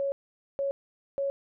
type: tone bursts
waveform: sine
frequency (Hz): 554.4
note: C#5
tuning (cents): 0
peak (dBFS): -26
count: 3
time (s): 0-1.3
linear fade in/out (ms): 0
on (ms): 120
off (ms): 470
effects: none